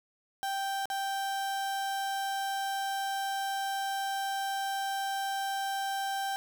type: tone with dropouts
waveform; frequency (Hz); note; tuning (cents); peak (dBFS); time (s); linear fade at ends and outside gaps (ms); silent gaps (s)
35% pulse; 784; G5; 0; -29; 0.43-6.36; 0; 0.856-0.901
effects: none